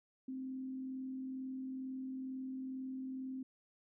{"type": "tone with frequency modulation", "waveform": "sine", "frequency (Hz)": 261.6, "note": "C4", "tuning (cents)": 0, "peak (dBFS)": -40, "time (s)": [0.28, 3.43], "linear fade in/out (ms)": 5, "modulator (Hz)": 42.2, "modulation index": 0.2, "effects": []}